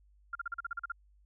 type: tone bursts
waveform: sine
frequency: 1393 Hz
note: F6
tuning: 5 cents flat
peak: -33 dBFS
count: 10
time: 0.33-0.92 s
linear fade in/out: 5 ms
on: 23 ms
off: 40 ms
effects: added 50 Hz sine -61 dBFS peak until 1.25 s